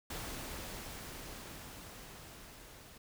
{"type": "noise with level ramp", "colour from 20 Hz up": "pink", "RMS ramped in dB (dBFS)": [-42, -55], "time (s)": [0.1, 2.98], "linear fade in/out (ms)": 5, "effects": []}